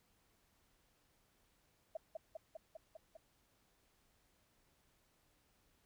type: tone with echo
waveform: sine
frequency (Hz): 644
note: E5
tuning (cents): -41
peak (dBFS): -39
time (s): 1.95-1.97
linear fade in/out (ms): 5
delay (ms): 200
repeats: 6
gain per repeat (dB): -2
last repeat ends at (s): 3.17
effects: pink hiss -75 dBFS RMS until 5.85 s